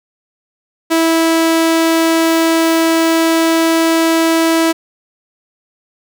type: tone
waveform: sawtooth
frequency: 327.3 Hz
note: E4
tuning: 12 cents flat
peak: -6 dBFS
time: 0.9-4.73 s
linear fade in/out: 20 ms
effects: none